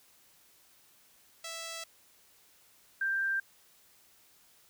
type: tone pair in turn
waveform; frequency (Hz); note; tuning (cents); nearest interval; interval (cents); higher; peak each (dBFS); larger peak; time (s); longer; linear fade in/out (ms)
5% pulse / sine; 659.3 / 1579; E5 / G6; 0 / +12; octave + minor third; 1512; second; -28; neither; 1.44-1.84 / 3.01-3.4; first; 5
effects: white hiss -63 dBFS RMS until 4.69 s